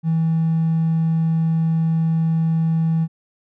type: tone with hard clipping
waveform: triangle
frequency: 162.7 Hz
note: E3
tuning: 22 cents flat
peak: -16 dBFS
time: 0.03-3.08 s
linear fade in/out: 50 ms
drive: 4 dB
effects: none